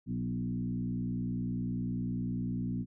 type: tone with frequency modulation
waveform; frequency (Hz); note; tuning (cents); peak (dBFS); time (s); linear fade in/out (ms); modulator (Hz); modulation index
sine; 185; F#3; 0; -31; 0.06-2.86; 50; 60; 1.4
effects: none